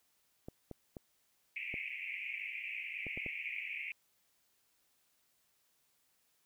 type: clicks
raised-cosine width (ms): 2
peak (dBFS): -31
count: 7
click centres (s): 0.485 / 0.713 / 0.968 / 1.741 / 3.067 / 3.175 / 3.263
type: band-pass noise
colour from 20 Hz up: white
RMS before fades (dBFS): -42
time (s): 1.56-3.92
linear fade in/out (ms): 0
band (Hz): 2100 to 2600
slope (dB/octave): 96
effects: white hiss -75 dBFS RMS until 6.45 s